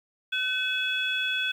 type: tone cluster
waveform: sine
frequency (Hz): 1516 / 2574 / 3392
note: F#6 / E7 / G#7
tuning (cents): +42 / -42 / +36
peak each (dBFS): -29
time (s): 0.32-1.52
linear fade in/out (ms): 10
effects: tanh soft clip ceiling -16 dBFS + 9-bit